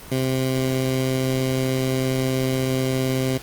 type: tone with notch filter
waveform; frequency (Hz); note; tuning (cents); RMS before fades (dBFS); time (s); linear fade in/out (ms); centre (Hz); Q
15% pulse; 130.81; C3; 0; -22; 0.11-3.38; 10; 1300; 1.9
effects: pink hiss -40 dBFS RMS until 3.42 s + Opus 24 kbps